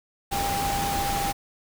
sine tone in noise, 798 Hz, G5, 31 cents sharp, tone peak -26 dBFS, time 0.31-1.33 s, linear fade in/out 20 ms, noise pink, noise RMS -29 dBFS, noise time 0.31-1.33 s, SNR 0 dB, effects none

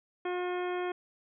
harmonic tone, 359 Hz, F4, 48 cents sharp, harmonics 1 / 2 / 3 / 4 / 5 / 6 / 7 / 9, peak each -32 / -38 / -42 / -44 / -46 / -48 / -49 / -51 dBFS, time 0.25-0.92 s, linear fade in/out 5 ms, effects none

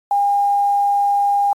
sine tone with quantisation, 808 Hz, G#5, 48 cents flat, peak -13 dBFS, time 0.11-1.53 s, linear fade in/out 2 ms, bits 7, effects AAC 48 kbps

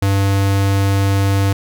square tone, 98.4 Hz, G2, 7 cents sharp, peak -13 dBFS, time 0.02-1.53 s, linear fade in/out 5 ms, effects none

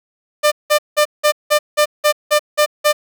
sawtooth tone bursts, 598 Hz, D5, 31 cents sharp, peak -6 dBFS, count 10, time 0.43-2.93 s, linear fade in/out 20 ms, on 88 ms, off 180 ms, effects none

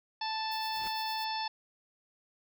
harmonic tone, 880 Hz, A5, in tune, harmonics 1 / 2 / 3 / 4 / 5 / 6, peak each -34 / -44 / -44 / -43 / -41 / -42 dBFS, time 0.21-1.48 s, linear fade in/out 5 ms
violet noise with tremolo, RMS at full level -46 dBFS, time 0.51-1.25 s, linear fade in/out 10 ms, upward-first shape triangle, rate 8.8 Hz, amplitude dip 80%
pink noise with exponential growth, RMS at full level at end -44 dBFS, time 0.61-0.88 s, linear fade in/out 2 ms, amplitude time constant 58 ms
effects none

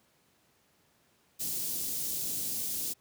white band-stop noise, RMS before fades -34 dBFS, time 1.39-2.94 s, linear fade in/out 20 ms, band 330 to 5300 Hz, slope 12 dB/octave, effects pink hiss -68 dBFS RMS until 3 s + high-pass 100 Hz 12 dB/octave

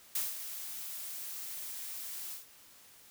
blue noise with ADSR envelope, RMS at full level -32 dBFS, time 0.15-2.46 s, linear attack 5 ms, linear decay 180 ms, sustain -10 dB, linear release 140 ms, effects white hiss -58 dBFS RMS until 3.1 s

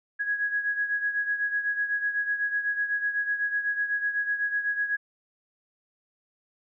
sine beating tone pair, 1661.2 / 1669.2 Hz, G#6 / G#6, 0 / +8 cents, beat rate 8 Hz, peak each -26 / -32 dBFS, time 0.19-4.97 s, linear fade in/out 20 ms, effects none

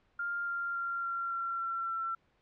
sine tone with pitch steps, 1400 / 1391.1 / 1382.3 / 1373.6 / 1364.9 / 1356.2 / 1347.6 Hz, F6 / F6 / F6 / F6 / F6 / E6 / E6, +4 / -7 / -18 / -29 / -40 / +49 / +38 cents, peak -32 dBFS, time 0.19-2.15 s, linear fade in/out 5 ms, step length 280 ms, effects pink hiss -71 dBFS RMS until 2.41 s + low-pass 3000 Hz 12 dB/octave

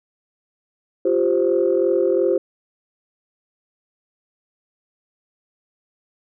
sine chord, F suspended second, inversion none, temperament equal, 349.2 / 392 / 523.3 Hz, F4 / G4 / C5, 0 / 0 / 0 cents, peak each -19 dBFS, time 1.05-2.38 s, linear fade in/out 5 ms, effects tanh soft clip ceiling -7 dBFS

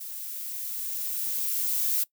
violet noise with level ramp, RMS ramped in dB -38 to -25 dBFS, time 0-2.04 s, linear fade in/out 10 ms, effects noise-tail reverb RT60 0.1 s tail -21 dB re dry

